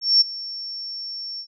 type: tone with ADSR envelope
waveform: sine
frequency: 5450 Hz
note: F8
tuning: 43 cents flat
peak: -10 dBFS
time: 0.01-1.47 s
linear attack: 200 ms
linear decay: 16 ms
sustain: -19 dB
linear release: 76 ms
effects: none